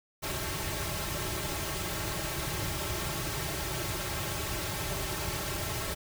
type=noise with comb filter; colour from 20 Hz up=pink; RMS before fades=-34 dBFS; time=0.22-5.95 s; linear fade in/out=20 ms; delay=4.1 ms; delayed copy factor=-0.9; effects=none